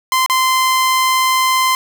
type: tone with dropouts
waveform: sawtooth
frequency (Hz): 1037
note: C6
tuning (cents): -16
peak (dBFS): -8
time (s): 0.12-1.75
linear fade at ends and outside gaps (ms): 1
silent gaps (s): 0.262-0.298
effects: none